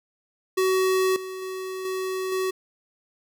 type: tone with level steps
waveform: square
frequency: 375.9 Hz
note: F#4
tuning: 27 cents sharp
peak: -20 / -33 / -31 / -27 / -24 dBFS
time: 0.57-2.51 s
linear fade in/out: 10 ms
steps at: 1.16 / 1.42 / 1.85 / 2.32 s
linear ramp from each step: 2 ms
effects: none